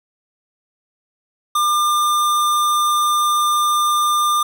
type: tone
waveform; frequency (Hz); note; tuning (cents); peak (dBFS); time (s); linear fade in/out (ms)
square; 1199; D6; +36; -15; 1.55-4.43; 5
effects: none